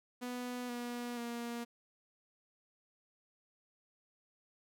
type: tone with pitch steps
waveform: sawtooth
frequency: 246.9 / 241.5 / 236.3 Hz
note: B3 / B3 / A#3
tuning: 0 / -39 / +24 cents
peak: -35 dBFS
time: 0.21-1.65 s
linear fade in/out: 20 ms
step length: 480 ms
effects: none